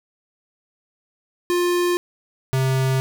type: tone pair in turn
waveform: square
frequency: 352.6 / 132.08 Hz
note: F4 / C3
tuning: +17 / +17 cents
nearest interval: octave + perfect fourth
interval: 1700 cents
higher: first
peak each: -18 / -18 dBFS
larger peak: neither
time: 1.5-1.97 / 2.53-3 s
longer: neither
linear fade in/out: 0 ms
effects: none